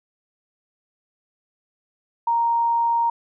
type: tone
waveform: sine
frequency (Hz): 932.3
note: A#5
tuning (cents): 0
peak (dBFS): -17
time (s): 2.27-3.1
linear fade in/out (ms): 5
effects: none